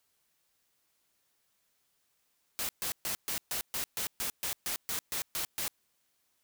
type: noise bursts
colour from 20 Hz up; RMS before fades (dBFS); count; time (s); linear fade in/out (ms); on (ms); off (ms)
white; -34; 14; 2.59-5.68; 0; 100; 130
effects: white hiss -75 dBFS RMS until 6.43 s